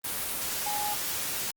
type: tone in noise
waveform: sine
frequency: 830.6 Hz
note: G#5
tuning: in tune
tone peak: -31 dBFS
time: 0.66-0.94 s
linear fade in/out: 5 ms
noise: white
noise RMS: -32 dBFS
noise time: 0.04-1.51 s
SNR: -2 dB
effects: Opus 32 kbps